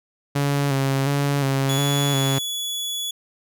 sawtooth tone with vibrato, 138.9 Hz, C#3, 4 cents sharp, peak -15 dBFS, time 0.35-2.39 s, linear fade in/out 10 ms, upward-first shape square, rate 1.4 Hz, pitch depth 35 cents each way
sawtooth tone, 3400 Hz, G#7, 40 cents sharp, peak -22 dBFS, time 1.69-3.11 s, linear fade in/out 5 ms
effects none

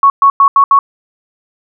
sine tone bursts at uneven times, 1108.7 Hz, C#6, in tune, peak -3 dBFS, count 5, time 0.03-0.1 / 0.22-0.3 / 0.4-0.48 / 0.56-0.64 / 0.71-0.79 s, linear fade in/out 2 ms, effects none

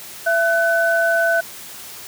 sine tone pair together, 670 / 1504.1 Hz, E5 / F#6, +28 / +28 cents, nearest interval octave + major second, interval 1400 cents, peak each -17 dBFS, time 0.26-1.41 s, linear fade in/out 10 ms, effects white hiss -36 dBFS RMS until 2.07 s + high-pass 80 Hz 12 dB/octave

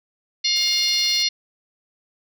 harmonic tone, 710 Hz, F5, 28 cents sharp, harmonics 3 / 4 / 5 / 6 / 7 / 8, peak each -28 / -29 / -26 / -20 / -28 / -27 dBFS, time 0.44-1.29 s, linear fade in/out 10 ms
white noise with tremolo, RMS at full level -38 dBFS, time 0.56-1.23 s, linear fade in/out 2 ms, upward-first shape triangle, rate 19 Hz, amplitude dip 55%
effects none

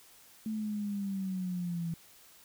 sine linear sweep, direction down, 220 to 164.81 Hz, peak -32 dBFS, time 0.46-1.94 s, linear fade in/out 2 ms, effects white hiss -58 dBFS RMS until 2.44 s

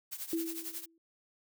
blue noise with tremolo, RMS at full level -38 dBFS, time 0.11-0.86 s, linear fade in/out 20 ms, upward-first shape triangle, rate 11 Hz, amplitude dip 85%
sine tone with exponential decay, 329.6 Hz, E4, in tune, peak -28 dBFS, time 0.33-0.98 s, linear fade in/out 2 ms, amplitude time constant 140 ms
effects none

